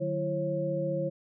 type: tone cluster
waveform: sine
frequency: 152.5 / 187.4 / 336.4 / 542 Hz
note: D#3 / F#3 / E4 / C#5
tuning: -34 / +22 / +35 / -39 cents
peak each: -33 / -38 / -36 / -30 dBFS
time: 0-1.1 s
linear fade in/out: 20 ms
effects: none